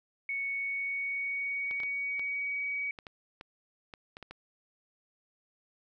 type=tone with pitch glide; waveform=sine; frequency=2219 to 2263 Hz; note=C#7 to C#7; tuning=+1 to +35 cents; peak=-31 dBFS; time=0.29-2.91 s; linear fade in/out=2 ms; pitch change=+34 cents; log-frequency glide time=0.44-2.62 s
type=clicks; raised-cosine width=0.3 ms; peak=-28 dBFS; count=11; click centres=1.711 / 1.802 / 1.834 / 2.195 / 2.988 / 3.068 / 3.411 / 3.938 / 4.169 / 4.227 / 4.31 s
effects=none